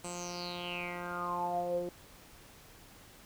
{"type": "tone with low-pass filter sweep", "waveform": "10% pulse", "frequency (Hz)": 176, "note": "F3", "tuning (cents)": 14, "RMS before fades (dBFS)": -37, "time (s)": [0.04, 1.89], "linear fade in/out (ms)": 2, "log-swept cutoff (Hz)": [8500, 420], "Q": 8.3, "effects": ["pink hiss -56 dBFS RMS until 3.25 s"]}